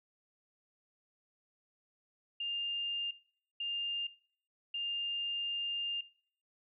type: tone bursts at uneven times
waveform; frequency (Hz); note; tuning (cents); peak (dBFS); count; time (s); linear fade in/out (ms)
sine; 2806; F7; +8; -34; 3; 2.4-3.11 / 3.6-4.07 / 4.74-6.01; 5
effects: noise-tail reverb RT60 0.5 s tail -18 dB re dry